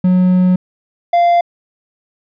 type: tone pair in turn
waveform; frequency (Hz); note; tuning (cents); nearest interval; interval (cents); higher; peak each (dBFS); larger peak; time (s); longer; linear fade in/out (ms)
triangle; 182.7 / 692.6; F#3 / F5; -22 / -15; octave + major seventh; 2307; second; -6; neither; 0.04-0.56 / 1.13-1.41; first; 5
effects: resampled to 11025 Hz